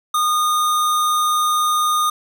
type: tone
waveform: square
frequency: 1226 Hz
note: D#6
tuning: 26 cents flat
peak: -16 dBFS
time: 0.14-2.1 s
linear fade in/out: 5 ms
effects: none